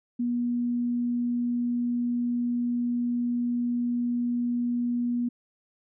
sine tone, 241.2 Hz, B3, 41 cents flat, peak -24 dBFS, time 0.19-5.29 s, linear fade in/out 10 ms, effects none

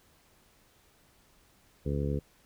harmonic tone, 71.3 Hz, C#2, 49 cents sharp, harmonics 1 / 2 / 3 / 4 / 5 / 6 / 7, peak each -33 / -32 / -37 / -39 / -42 / -38 / -40 dBFS, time 1.85-2.2 s, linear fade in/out 20 ms, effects pink hiss -64 dBFS RMS until 2.45 s

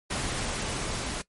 pink noise with level ramp, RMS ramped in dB -30 to -33 dBFS, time 0.1-1.22 s, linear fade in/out 10 ms, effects noise-tail reverb RT60 0.1 s tail -19 dB re dry + MP3 48 kbps

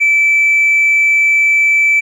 triangle tone with tanh clipping, 2318 Hz, D7, 23 cents flat, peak -8 dBFS, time 0-2.01 s, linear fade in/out 20 ms, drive 5 dB, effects none

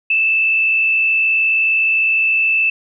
sine tone with frequency modulation, 2637 Hz, E7, in tune, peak -12 dBFS, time 0.1-2.7 s, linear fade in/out 5 ms, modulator 59.3 Hz, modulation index 0.7, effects none

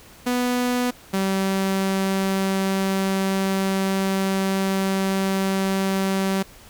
sawtooth tone pair in turn, 246.9 / 192.74 Hz, B3 / G3, 0 / -29 cents, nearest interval major third, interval 429 cents, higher first, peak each -16 dBFS, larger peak neither, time 0.26-0.91 / 1.13-6.43 s, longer second, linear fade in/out 10 ms, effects pink hiss -47 dBFS RMS until 6.69 s

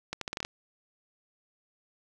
accelerating click train, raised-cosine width 0.2 ms, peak -16 dBFS, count 8, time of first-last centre 0.13-0.449 s, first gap 83 ms, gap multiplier 0.79, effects none

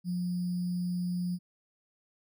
sine tone with sample-and-hold, 177.9 Hz, F3, 32 cents sharp, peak -29 dBFS, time 0.04-1.39 s, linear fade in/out 50 ms, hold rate 4900 Hz, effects none

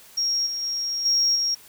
sine tone with level steps, 5588 Hz, F8, in tune, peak -20 / -26 / -24 / -16 / -20 dBFS, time 0.17-1.55 s, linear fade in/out 10 ms, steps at 0.46 / 0.62 / 1.05 / 1.35 s, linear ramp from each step 10 ms, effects tanh soft clip ceiling -14 dBFS + white hiss -49 dBFS RMS until 1.68 s

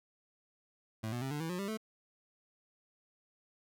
25% pulse tone with pitch steps, 110 / 121.35 / 133.87 / 147.68 / 162.92 / 179.73 / 198.28 / 218.7 Hz, A2 / B2 / C3 / D3 / E3 / F3 / G3 / A3, 0 / -30 / +40 / +10 / -20 / +50 / +20 / -10 cents, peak -32 dBFS, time 1.03-1.774 s, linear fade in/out 10 ms, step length 93 ms, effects none

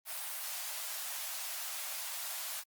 white high-pass noise, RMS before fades -40 dBFS, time 0.05-2.64 s, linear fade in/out 50 ms, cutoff 570 Hz, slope 96 dB/octave, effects Opus 32 kbps

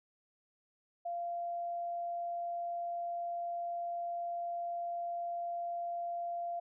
sine tone, 691 Hz, F5, 19 cents flat, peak -35 dBFS, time 1.05-6.6 s, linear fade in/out 10 ms, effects none

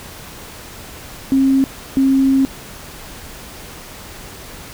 sine tone bursts at uneven times, 268.5 Hz, C4, 45 cents sharp, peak -10 dBFS, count 2, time 1.32-1.64 / 1.97-2.45 s, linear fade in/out 0 ms, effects pink hiss -35 dBFS RMS until 4.73 s

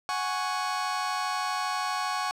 sawtooth chord, F# suspended second, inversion none, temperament just, 740 / 832.5 / 1110 Hz, F#5 / G#5 / C#6, 0 / +4 / +2 cents, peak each -29 / -29 / -26 dBFS, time 0.09-2.31 s, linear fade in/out 0 ms, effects low-pass 7000 Hz 12 dB/octave + 9-bit

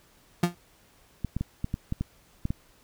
35% pulse tone with exponential decay, 174.3 Hz, F3, 3 cents flat, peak -15 dBFS, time 0.43-0.55 s, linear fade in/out 5 ms, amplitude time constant 26 ms
clicks, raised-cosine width 5 ms, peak -16 dBFS, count 9, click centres 1.247 / 1.366 / 1.41 / 1.644 / 1.741 / 1.924 / 2.01 / 2.454 / 2.505 s
effects pink hiss -60 dBFS RMS until 2.83 s

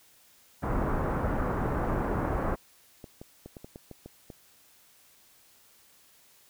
pink low-pass noise, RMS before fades -29 dBFS, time 0.62-2.56 s, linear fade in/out 20 ms, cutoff 1400 Hz, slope 24 dB/octave
clicks, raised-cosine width 2 ms, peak -29 dBFS, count 9, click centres 3.042 / 3.215 / 3.46 / 3.568 / 3.645 / 3.759 / 3.913 / 4.06 / 4.302 s
effects white hiss -60 dBFS RMS until 6.49 s

